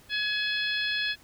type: harmonic tone with a mistuned harmonic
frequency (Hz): 843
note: G#5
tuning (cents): +26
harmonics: 2 / 3 / 4 / 5 / 6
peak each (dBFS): -30 / -33 / -31 / -35 / -41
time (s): 0.09-1.16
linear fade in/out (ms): 50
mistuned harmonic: 3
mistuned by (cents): +19
effects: pink hiss -56 dBFS RMS until 1.23 s